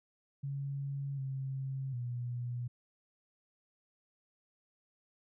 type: tone with pitch steps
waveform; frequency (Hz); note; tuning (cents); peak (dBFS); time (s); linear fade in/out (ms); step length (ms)
sine; 139.2 / 134.1 / 121.8; C#3 / C3 / B2; +8 / +43 / -24; -35; 0.43-2.68; 10; 750
effects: none